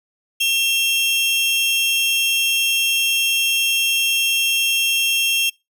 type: tone pair together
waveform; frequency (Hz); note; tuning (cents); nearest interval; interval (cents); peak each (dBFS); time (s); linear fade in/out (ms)
40% pulse; 2715 / 3229; F7 / G#7; -50 / -49; minor third; 301; -18 / -18; 0.4-5.5; 10
effects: noise-tail reverb RT60 0.2 s tail -21 dB re dry